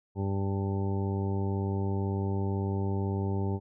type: harmonic tone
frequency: 98 Hz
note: G2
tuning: in tune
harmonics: 1 / 2 / 3 / 4 / 5 / 6 / 8 / 9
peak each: -29 / -34 / -39 / -36 / -46 / -47 / -45 / -43 dBFS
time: 0.15-3.6 s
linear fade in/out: 50 ms
effects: none